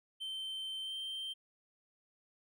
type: tone with pitch glide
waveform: triangle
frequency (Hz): 3106 to 3137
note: G7 to G7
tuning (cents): -17 to +1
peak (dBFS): -37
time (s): 0.2-1.34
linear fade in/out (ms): 20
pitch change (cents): +18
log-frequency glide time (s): 0.82-0.94
effects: none